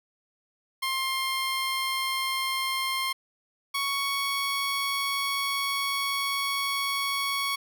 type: tone pair in turn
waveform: 15% pulse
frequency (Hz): 1060 / 1112.7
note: C6 / C#6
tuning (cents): +22 / +6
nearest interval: minor second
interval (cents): 84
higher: second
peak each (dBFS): -20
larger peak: neither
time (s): 0.82-3.13 / 3.74-7.56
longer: second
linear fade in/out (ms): 10
effects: none